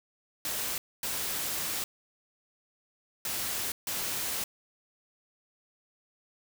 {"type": "noise bursts at uneven times", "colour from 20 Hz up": "white", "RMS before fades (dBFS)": -33, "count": 4, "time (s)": [[0.45, 0.78], [1.03, 1.84], [3.25, 3.72], [3.87, 4.44]], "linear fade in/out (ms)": 2, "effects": []}